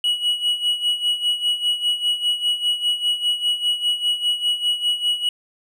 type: tone with tremolo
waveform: triangle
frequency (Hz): 2922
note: F#7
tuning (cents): -22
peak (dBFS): -14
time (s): 0.04-5.29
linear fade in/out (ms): 2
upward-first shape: sine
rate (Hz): 5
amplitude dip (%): 75
effects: none